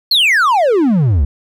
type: exponential sweep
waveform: triangle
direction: down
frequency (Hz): 4435 to 63.1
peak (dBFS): -7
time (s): 0.11-1.25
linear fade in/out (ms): 5
effects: none